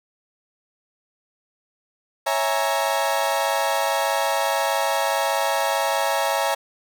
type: chord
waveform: 35% pulse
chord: A# half-diminished seventh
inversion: first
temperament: equal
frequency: 554.4 / 659.3 / 830.6 / 932.3 Hz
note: C#5 / E5 / G#5 / A#5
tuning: 0 / 0 / 0 / 0 cents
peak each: -24 dBFS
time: 2.26-6.55 s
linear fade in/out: 10 ms
effects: none